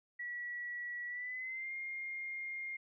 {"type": "tone with pitch glide", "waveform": "sine", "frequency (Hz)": [1936, 2123], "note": ["B6", "C7"], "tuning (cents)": [-35, 25], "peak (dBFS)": -39, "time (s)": [0.19, 2.77], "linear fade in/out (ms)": 10, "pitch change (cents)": 160, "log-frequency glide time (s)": [1.07, 1.73], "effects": []}